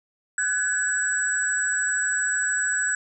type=tone cluster; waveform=sine; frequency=1493 / 1682 / 7810 Hz; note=F#6 / G#6 / B8; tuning=+15 / +22 / -20 cents; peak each=-26 dBFS; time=0.38-2.95 s; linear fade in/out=2 ms; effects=none